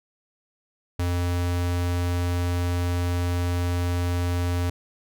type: tone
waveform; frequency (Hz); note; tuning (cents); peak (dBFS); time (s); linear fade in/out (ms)
square; 88; F2; +14; -23; 0.99-4.7; 5
effects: none